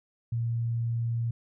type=tone; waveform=sine; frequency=116.54 Hz; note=A#2; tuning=in tune; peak=-26 dBFS; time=0.32-1.31 s; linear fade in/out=5 ms; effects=none